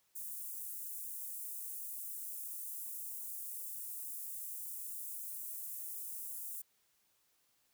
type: high-pass noise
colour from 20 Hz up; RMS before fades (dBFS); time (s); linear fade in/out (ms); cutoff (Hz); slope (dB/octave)
white; -44; 0.15-6.62; 10; 8800; 24
effects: white hiss -75 dBFS RMS until 7.73 s